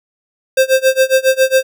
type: tone with tremolo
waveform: square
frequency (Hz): 526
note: C5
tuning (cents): +9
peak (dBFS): -7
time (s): 0.57-1.63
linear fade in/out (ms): 5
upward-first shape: sine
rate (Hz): 7.3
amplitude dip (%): 95
effects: none